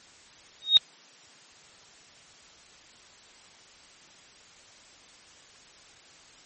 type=tone with exponential growth; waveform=sine; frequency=3734 Hz; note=A#7; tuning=2 cents sharp; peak=-8 dBFS; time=0.62-0.77 s; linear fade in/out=0 ms; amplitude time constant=32 ms; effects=white hiss -53 dBFS RMS until 6.45 s + MP3 32 kbps